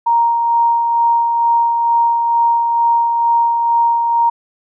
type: tone with tremolo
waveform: sine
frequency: 934 Hz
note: A#5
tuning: 3 cents sharp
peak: -9 dBFS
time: 0.06-4.3 s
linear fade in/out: 10 ms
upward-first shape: sine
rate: 2.2 Hz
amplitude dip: 35%
effects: none